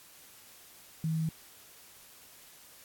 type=tone with quantisation; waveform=sine; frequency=160.2 Hz; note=E3; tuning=49 cents flat; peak=-28 dBFS; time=1.04-1.29 s; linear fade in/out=2 ms; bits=9; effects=white hiss -55 dBFS RMS until 2.84 s + AAC 64 kbps